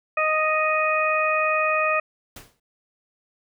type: harmonic tone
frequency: 622.3 Hz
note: D#5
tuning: in tune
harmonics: 1 / 2 / 3 / 4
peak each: -24 / -23 / -29 / -24 dBFS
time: 0.17-2 s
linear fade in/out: 5 ms
type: noise with exponential decay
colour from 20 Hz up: pink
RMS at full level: -37 dBFS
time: 2.36-2.6 s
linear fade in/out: 5 ms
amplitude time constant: 52 ms
effects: none